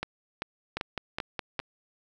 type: two click trains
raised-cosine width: 0.3 ms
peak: -15 / -15 dBFS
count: 5 / 5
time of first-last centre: 0.77-1.6 / 0.03-1.593 s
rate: 4.82 / 2.56 Hz
effects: none